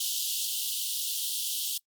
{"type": "high-pass noise", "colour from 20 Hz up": "pink", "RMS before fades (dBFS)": -31, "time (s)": [0, 1.78], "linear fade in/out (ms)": 5, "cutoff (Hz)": 2900, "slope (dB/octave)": 96, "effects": ["noise-tail reverb RT60 0.1 s tail -25 dB re dry", "Opus 32 kbps"]}